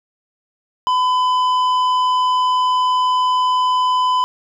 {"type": "tone with tanh clipping", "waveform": "triangle", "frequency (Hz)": 1007, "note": "B5", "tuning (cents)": 33, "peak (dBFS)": -15, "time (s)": [0.87, 4.24], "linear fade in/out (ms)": 0, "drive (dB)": 13, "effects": []}